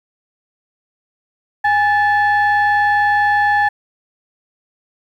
sine tone pair together, 824.5 / 1744 Hz, G#5 / A6, -13 / -16 cents, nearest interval octave + minor second, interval 1297 cents, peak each -12 / -14 dBFS, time 1.64-3.69 s, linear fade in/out 10 ms, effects tanh soft clip ceiling -7 dBFS + 8-bit

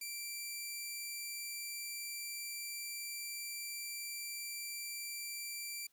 10% pulse tone, 2349 Hz, D7, in tune, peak -32 dBFS, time 0.01-5.87 s, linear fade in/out 5 ms, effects white hiss -74 dBFS RMS until 5.92 s

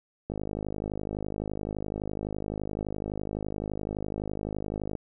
click train, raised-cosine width 2 ms, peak -19 dBFS, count 242, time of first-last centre 0.3-4.953 s, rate 51.8 Hz, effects none

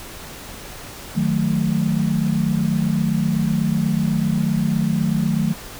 sine chord, D# diminished, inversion none, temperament equal with one note detuned, 155.56 / 183.51 / 220 Hz, D#3 / F#3 / A3, 0 / -14 / 0 cents, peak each -21 dBFS, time 1.15-5.54 s, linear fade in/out 20 ms, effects pink hiss -36 dBFS RMS until 5.79 s

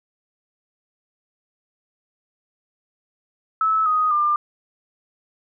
sine tone with pitch steps, 1302 / 1248.2 / 1196.7 Hz, E6 / D#6 / D6, -22 / +5 / +32 cents, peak -16 dBFS, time 3.61-4.36 s, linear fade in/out 2 ms, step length 250 ms, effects none

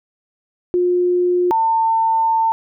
sine tone pair in turn, 356.8 / 899.1 Hz, F4 / A5, +37 / +37 cents, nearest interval octave + major third, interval 1600 cents, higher second, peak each -13 dBFS, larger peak neither, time 0.74-1.51 / 1.51-2.52 s, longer second, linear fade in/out 0 ms, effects none

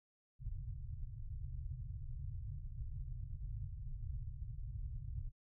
pink low-pass noise, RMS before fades -44 dBFS, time 0.39-5.32 s, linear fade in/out 50 ms, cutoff 140 Hz, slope 96 dB/octave, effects none

